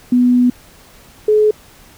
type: tone pair in turn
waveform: sine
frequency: 246.9 / 426.1 Hz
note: B3 / G#4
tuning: 0 / +44 cents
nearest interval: major sixth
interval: 944 cents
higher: second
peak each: -8 dBFS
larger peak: neither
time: 0.12-0.5 / 1.28-1.51 s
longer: first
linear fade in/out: 5 ms
effects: pink hiss -44 dBFS RMS until 1.97 s